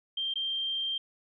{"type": "tone with dropouts", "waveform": "sine", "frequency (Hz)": 3168, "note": "G7", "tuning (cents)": 18, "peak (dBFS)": -29, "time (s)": [0.17, 0.98], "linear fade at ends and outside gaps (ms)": 5, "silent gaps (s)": [0.339, 0.356], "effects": []}